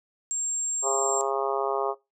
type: tone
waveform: sine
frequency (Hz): 7459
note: A#8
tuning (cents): 0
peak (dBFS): -25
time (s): 0.31-1.21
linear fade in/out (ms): 0
type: harmonic tone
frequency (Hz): 136.3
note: C#3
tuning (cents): -29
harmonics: 3 / 4 / 5 / 6 / 7 / 8 / 9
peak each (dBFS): -30 / -31 / -32 / -33 / -33 / -34 / -35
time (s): 0.82-1.95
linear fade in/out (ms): 50
effects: noise-tail reverb RT60 0.2 s tail -18 dB re dry